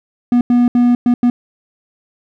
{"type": "tone bursts at uneven times", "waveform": "triangle", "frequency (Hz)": 242.8, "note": "B3", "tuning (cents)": -29, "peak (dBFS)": -6, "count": 5, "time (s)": [[0.32, 0.41], [0.5, 0.68], [0.75, 0.95], [1.06, 1.14], [1.23, 1.3]], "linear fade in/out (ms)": 2, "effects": []}